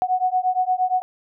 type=beating tone pair; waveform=sine; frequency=734 / 742.6 Hz; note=F#5 / F#5; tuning=-14 / +6 cents; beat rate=8.6 Hz; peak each=-21 dBFS; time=0.02-1.02 s; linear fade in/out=0 ms; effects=none